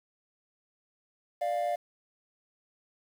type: tone pair together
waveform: triangle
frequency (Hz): 589.5 / 701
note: D5 / F5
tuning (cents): +6 / +6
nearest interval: minor third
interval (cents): 300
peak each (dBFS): -29 / -27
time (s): 1.41-1.76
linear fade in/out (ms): 10
effects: tanh soft clip ceiling -19 dBFS + 9-bit